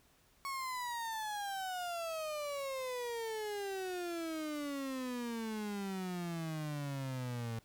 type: exponential sweep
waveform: 35% pulse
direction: down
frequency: 1108.7 to 112.4 Hz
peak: -36 dBFS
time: 0.45-7.59 s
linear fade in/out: 0 ms
effects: pink hiss -68 dBFS RMS until 7.64 s